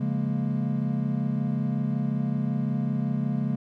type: chord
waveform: triangle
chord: Bb minor seventh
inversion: first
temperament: equal with one note detuned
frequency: 140.61 / 174.61 / 207.7 / 233.1 Hz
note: Db3 / F3 / Ab3 / Bb3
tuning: +25 / 0 / 0 / 0 cents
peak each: -26 / -32 / -27 / -28 dBFS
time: 0-3.56 s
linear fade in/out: 10 ms
effects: none